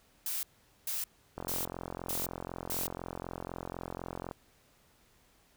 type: noise bursts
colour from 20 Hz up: blue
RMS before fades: -35 dBFS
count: 5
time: 0.26-2.87 s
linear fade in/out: 2 ms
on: 170 ms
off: 440 ms
type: click train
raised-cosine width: 1 ms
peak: -24 dBFS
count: 130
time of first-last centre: 1.38-4.312 s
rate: 44 Hz
effects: pink hiss -66 dBFS RMS until 5.56 s